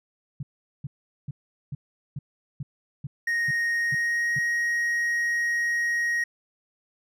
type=tone bursts; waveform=sine; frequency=140.5 Hz; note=C#3; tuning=24 cents sharp; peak=-29 dBFS; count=10; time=0.4-4.39 s; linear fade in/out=5 ms; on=30 ms; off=410 ms
type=tone with pitch glide; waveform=triangle; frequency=1864.7 to 1883.1 Hz; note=A#6 to A#6; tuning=0 to +17 cents; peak=-21 dBFS; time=3.27-6.24 s; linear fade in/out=5 ms; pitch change=+17 cents; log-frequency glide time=3.76-4.37 s
effects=none